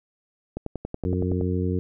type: click train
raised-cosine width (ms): 2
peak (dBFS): -16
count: 10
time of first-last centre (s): 0.57-1.411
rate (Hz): 10.7
type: harmonic tone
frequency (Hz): 91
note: F#2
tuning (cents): -28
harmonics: 1 / 2 / 3 / 4 / 5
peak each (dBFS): -25 / -28 / -30 / -31 / -32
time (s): 1.05-1.79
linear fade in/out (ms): 0
effects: none